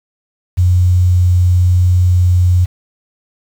sine tone with quantisation, 89.9 Hz, F#2, 49 cents flat, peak -7 dBFS, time 0.57-2.66 s, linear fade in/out 20 ms, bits 6, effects none

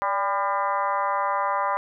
harmonic tone with a mistuned harmonic, 200 Hz, G3, 35 cents sharp, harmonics 3 / 4 / 5 / 6 / 7 / 8 / 9 / 10, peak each -30 / -29 / -25 / -28 / -36 / -39 / -40 / -39 dBFS, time 0.02-1.77 s, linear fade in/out 0 ms, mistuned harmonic 3, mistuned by -55 cents, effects none

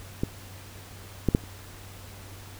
clicks, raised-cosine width 3 ms, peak -12 / -8 / -6 / -30 dBFS, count 4, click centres 0.235 / 1.287 / 1.349 / 1.438 s, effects added 96 Hz sine -45 dBFS peak until 2.59 s + pink hiss -47 dBFS RMS until 2.59 s

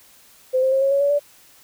sine tone with pitch steps, 515 / 525.2 / 535.6 / 546.3 / 557.1 / 568.1 / 579.4 Hz, C5 / C5 / C5 / C#5 / C#5 / C#5 / D5, -28 / +6 / +40 / -25 / +9 / +42 / -24 cents, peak -15 dBFS, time 0.53-1.195 s, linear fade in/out 20 ms, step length 95 ms, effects white hiss -51 dBFS RMS until 1.63 s

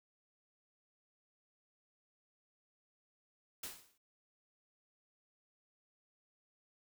white noise with exponential decay, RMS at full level -41 dBFS, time 3.63-3.98 s, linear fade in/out 5 ms, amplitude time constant 76 ms, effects none

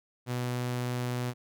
sawtooth tone, 123.47 Hz, B2, in tune, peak -26 dBFS, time 0.26-1.34 s, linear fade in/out 50 ms, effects none

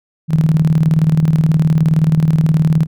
sine tone with tremolo, 157.8 Hz, D#3, 25 cents sharp, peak -7 dBFS, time 0.28-2.87 s, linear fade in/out 50 ms, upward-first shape square, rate 19 Hz, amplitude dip 60%, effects none

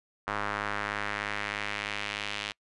square tone with band-pass filter sweep, 51.6 Hz, G#1, 10 cents flat, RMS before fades -34 dBFS, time 0.27-2.52 s, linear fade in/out 5 ms, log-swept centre 1300 to 3000 Hz, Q 1.7, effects noise-tail reverb RT60 0.1 s tail -25 dB re dry + resampled to 24000 Hz

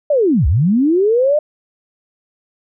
sine linear two-way sweep, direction down then up, 615 to 59.7 to 615 Hz, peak -10 dBFS, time 0.1-1.39 s, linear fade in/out 5 ms, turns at 0.47 s, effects none

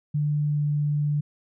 sine tone with pitch glide, 148.2 to 147.35 Hz, D3 to D3, +16 to +6 cents, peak -21 dBFS, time 0.14-1.21 s, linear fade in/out 10 ms, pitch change -10 cents, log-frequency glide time 0.48-0.6 s, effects none

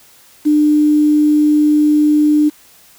sine tone with quantisation, 300 Hz, D4, 37 cents sharp, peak -8 dBFS, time 0.45-2.5 s, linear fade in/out 20 ms, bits 6, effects white hiss -46 dBFS RMS until 2.98 s

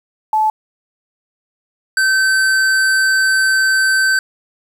sine / square tone pair in turn, 866 / 1543 Hz, A5 / G6, -28 / -28 cents, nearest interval minor seventh, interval 1000 cents, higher second, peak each -11 / -12 dBFS, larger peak first, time 0.33-0.5 / 1.97-4.19 s, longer second, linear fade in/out 2 ms, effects low-pass 11000 Hz 12 dB/octave + 7-bit

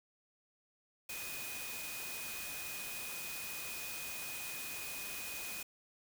sine tone in noise, 2489 Hz, D#7, in tune, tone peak -46 dBFS, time 1.09-5.63 s, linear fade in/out 5 ms, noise white, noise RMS -44 dBFS, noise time 1.09-5.63 s, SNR -5 dB, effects none

